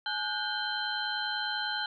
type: tone cluster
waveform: sine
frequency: 846 / 1462 / 1572 / 3121 / 4094 Hz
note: G#5 / F#6 / G6 / G7 / C8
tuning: +32 / -21 / +4 / -8 / -38 cents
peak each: -37 / -36 / -37 / -36 / -37 dBFS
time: 0.06-1.86 s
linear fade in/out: 2 ms
effects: none